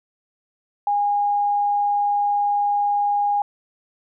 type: tone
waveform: sine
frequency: 818 Hz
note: G#5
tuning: 26 cents flat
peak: -17 dBFS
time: 0.87-3.42 s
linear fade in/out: 2 ms
effects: none